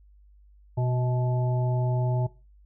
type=harmonic tone with a mistuned harmonic; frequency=123.9 Hz; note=B2; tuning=6 cents sharp; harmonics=1 / 3 / 5 / 7; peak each=-23 / -35 / -35 / -37 dBFS; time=0.77-2.27 s; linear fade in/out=10 ms; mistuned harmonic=5; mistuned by=+40 cents; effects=noise-tail reverb RT60 0.3 s tail -18 dB re dry + added 50 Hz sine -52 dBFS peak until 2.65 s